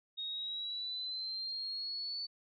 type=exponential sweep; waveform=sine; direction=up; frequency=3729 to 4500 Hz; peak=-37 dBFS; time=0.17-2.27 s; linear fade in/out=20 ms; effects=none